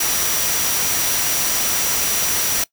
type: tone in noise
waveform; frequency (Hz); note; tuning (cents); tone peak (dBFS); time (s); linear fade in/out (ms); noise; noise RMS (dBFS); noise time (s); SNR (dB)
sine; 5820; F#8; -29; -23; 0-2.64; 5; white; -20; 0-2.64; -6
effects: noise-tail reverb RT60 0.1 s tail -21 dB re dry